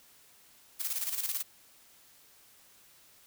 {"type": "noise with tremolo", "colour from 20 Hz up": "blue", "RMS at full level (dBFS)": -32, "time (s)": [0.79, 1.43], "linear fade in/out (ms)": 20, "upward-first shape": "square", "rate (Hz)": 18, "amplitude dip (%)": 60, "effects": ["white hiss -60 dBFS RMS until 3.26 s"]}